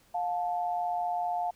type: tone pair together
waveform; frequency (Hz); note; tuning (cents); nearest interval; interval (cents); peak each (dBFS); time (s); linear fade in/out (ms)
sine; 710 / 874.8; F5 / A5; +28 / -10; major third; 362; -29 / -34; 0.14-1.51; 10
effects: pink hiss -63 dBFS RMS until 1.55 s